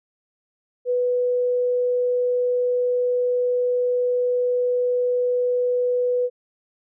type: tone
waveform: sine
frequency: 493.9 Hz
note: B4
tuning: in tune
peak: -18 dBFS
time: 0.85-6.3 s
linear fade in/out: 50 ms
effects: none